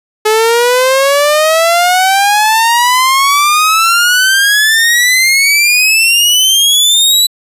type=exponential sweep; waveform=sawtooth; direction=up; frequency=426.8 to 3983 Hz; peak=-3 dBFS; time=0.25-7.27 s; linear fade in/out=10 ms; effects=resampled to 32000 Hz